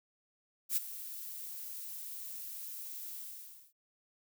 violet noise with ADSR envelope, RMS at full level -29 dBFS, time 0.69-3.73 s, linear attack 77 ms, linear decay 20 ms, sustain -15 dB, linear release 570 ms, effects none

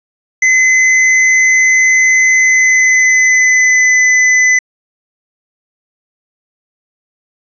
square tone with pitch glide, 2039 to 2011 Hz, C7 to B6, -45 to +31 cents, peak -7 dBFS, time 0.42-4.59 s, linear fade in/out 5 ms, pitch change -24 cents, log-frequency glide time 2.36-4.02 s, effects resampled to 16000 Hz + 7-bit

